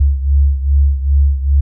sine beating tone pair, 69.3 / 71.8 Hz, C#2 / D2, 0 / -39 cents, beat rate 2.5 Hz, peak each -10 / -15 dBFS, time 0-1.61 s, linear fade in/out 10 ms, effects none

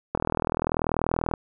click train, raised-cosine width 1 ms, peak -10 dBFS, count 49, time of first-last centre 0.15-1.338 s, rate 40.4 Hz, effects none

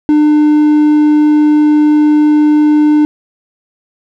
triangle tone, 300.5 Hz, D4, 40 cents sharp, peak -3 dBFS, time 0.09-3.05 s, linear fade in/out 0 ms, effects none

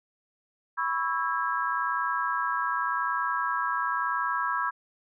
sine chord, C# minor seventh, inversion third, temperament equal with one note detuned, 987.8 / 1108.7 / 1318.5 / 1632.7 Hz, B5 / C#6 / E6 / G#6, 0 / 0 / 0 / -30 cents, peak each -31 dBFS, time 0.77-4.71 s, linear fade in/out 20 ms, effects none

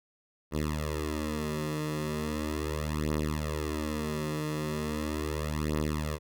10% pulse beating tone pair, 76 / 76.38 Hz, D#2 / D#2, -40 / -31 cents, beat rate 0.38 Hz, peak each -26 / -24 dBFS, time 0.51-6.19 s, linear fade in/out 50 ms, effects none

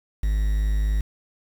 triangle tone with quantisation, 51.91 Hz, G#1, in tune, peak -17 dBFS, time 0.23-1.01 s, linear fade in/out 5 ms, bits 7, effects none

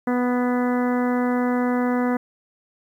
harmonic tone with a mistuned harmonic, 246.9 Hz, B3, in tune, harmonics 1 / 2 / 3 / 4 / 5 / 6 / 7 / 8, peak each -20 / -26 / -30 / -32 / -34 / -36 / -37 / -38 dBFS, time 0.07-2.17 s, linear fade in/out 5 ms, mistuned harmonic 8, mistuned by +16 cents, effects 9-bit

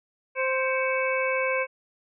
harmonic tone with a mistuned harmonic, 523.3 Hz, C5, in tune, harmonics 1 / 2 / 3 / 4 / 5, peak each -26 / -31 / -32 / -29 / -33 dBFS, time 0.35-1.67 s, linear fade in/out 50 ms, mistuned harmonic 4, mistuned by +120 cents, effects none

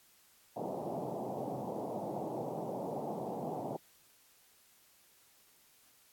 white band-pass noise, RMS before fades -39 dBFS, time 0.56-3.77 s, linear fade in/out 10 ms, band 120 to 840 Hz, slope 48 dB/octave, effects white hiss -65 dBFS RMS until 6.12 s + AAC 64 kbps

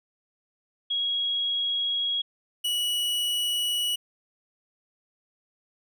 sine / 45% pulse tone pair in turn, 3309 / 2933 Hz, G#7 / F#7, -7 / -16 cents, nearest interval major second, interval 209 cents, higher first, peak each -24 dBFS, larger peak neither, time 0.9-2.22 / 2.64-3.96 s, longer neither, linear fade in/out 10 ms, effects none

